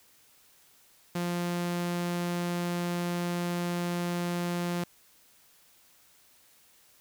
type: tone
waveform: sawtooth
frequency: 174.61 Hz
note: F3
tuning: in tune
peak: -25 dBFS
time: 1.15-4.84 s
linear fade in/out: 5 ms
effects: white hiss -61 dBFS RMS until 7 s